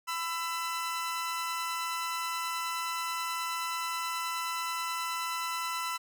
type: tone pair together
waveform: sawtooth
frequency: 1003 / 1334.2 Hz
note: B5 / E6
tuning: +26 / +20 cents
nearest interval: perfect fourth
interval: 494 cents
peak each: -31 / -31 dBFS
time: 0.07-5.98 s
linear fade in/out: 20 ms
effects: none